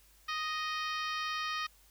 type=harmonic tone; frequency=622.3 Hz; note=D#5; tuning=in tune; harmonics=2 / 3 / 4 / 5 / 6 / 7 / 8 / 9; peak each=-36 / -40 / -42 / -44 / -46 / -47 / -48 / -49 dBFS; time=0.28-1.67 s; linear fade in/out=10 ms; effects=added 50 Hz sine -64 dBFS peak until 1.9 s + white hiss -64 dBFS RMS until 1.9 s